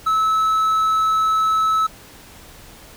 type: tone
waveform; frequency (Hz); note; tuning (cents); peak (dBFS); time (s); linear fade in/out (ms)
triangle; 1300; E6; -24; -13; 0.06-1.87; 10
effects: pink hiss -43 dBFS RMS until 2.96 s